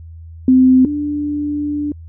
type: tone pair in turn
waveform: sine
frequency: 257.8 / 293.6 Hz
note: C4 / D4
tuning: -26 / 0 cents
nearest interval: major second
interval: 226 cents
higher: second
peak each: -6 / -17 dBFS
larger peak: first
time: 0.48-0.85 / 0.85-1.92 s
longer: second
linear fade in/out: 2 ms
effects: added 82 Hz sine -32 dBFS peak until 2.08 s